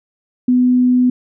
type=tone; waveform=sine; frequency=249.8 Hz; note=B3; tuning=20 cents sharp; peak=-9 dBFS; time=0.48-1.1 s; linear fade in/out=5 ms; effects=none